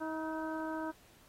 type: harmonic tone with a mistuned harmonic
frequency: 317.4 Hz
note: D#4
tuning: 35 cents sharp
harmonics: 1 / 2 / 3 / 4 / 5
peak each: -38 / -42 / -42 / -48 / -46 dBFS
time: 0-0.92 s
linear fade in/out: 20 ms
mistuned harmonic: 5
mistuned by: -49 cents
effects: pink hiss -63 dBFS RMS until 1.28 s + AAC 48 kbps